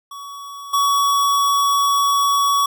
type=tone with level steps; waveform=square; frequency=1127 Hz; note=C#6; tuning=28 cents sharp; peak=-32 / -15 dBFS; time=0.11-2.66 s; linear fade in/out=5 ms; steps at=0.73 s; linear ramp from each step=10 ms; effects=none